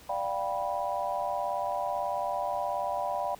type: chord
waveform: sine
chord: G dominant seventh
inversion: second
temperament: just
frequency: 588 / 705.6 / 784 / 980 Hz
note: D5 / F5 / G5 / B5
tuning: +2 / +18 / 0 / -14 cents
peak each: -34 dBFS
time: 0.09-3.35 s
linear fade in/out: 5 ms
effects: pink hiss -53 dBFS RMS until 3.39 s